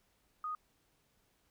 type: tone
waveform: sine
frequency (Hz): 1241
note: D#6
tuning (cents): -5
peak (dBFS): -36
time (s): 0.44-0.55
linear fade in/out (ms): 2
effects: pink hiss -74 dBFS RMS until 1.5 s